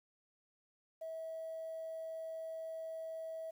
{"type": "tone", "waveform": "sine", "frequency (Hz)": 647, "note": "E5", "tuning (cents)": -32, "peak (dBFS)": -40, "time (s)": [1.01, 3.51], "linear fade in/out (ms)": 10, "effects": ["tanh soft clip ceiling -37 dBFS", "11-bit"]}